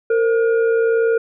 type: tone with frequency modulation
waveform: sine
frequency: 455.6 Hz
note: A#4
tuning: 40 cents flat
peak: -13 dBFS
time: 0.1-1.18 s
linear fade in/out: 5 ms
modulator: 972 Hz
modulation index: 0.48
effects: none